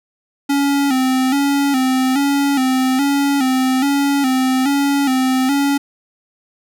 square tone with vibrato, 270 Hz, C#4, 45 cents flat, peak -14 dBFS, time 0.49-5.78 s, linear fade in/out 10 ms, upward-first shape square, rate 1.2 Hz, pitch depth 70 cents each way, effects none

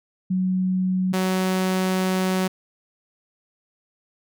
sine / sawtooth tone pair in turn, 185.5 / 186.68 Hz, F#3 / F#3, +5 / +16 cents, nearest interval unison, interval 11 cents, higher second, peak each -19 / -16 dBFS, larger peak second, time 0.3-1.13 / 1.13-2.48 s, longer second, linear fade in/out 10 ms, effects none

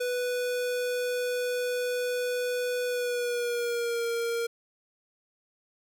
square tone with pitch glide, 493.9 to 466.2 Hz, B4 to A#4, 0 to 0 cents, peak -28 dBFS, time 0-4.47 s, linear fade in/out 10 ms, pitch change -100 cents, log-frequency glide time 2.86-4.06 s, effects none

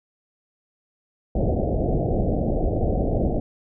pink low-pass noise, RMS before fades -22 dBFS, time 1.35-3.4 s, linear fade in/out 5 ms, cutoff 740 Hz, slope 96 dB/octave, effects none

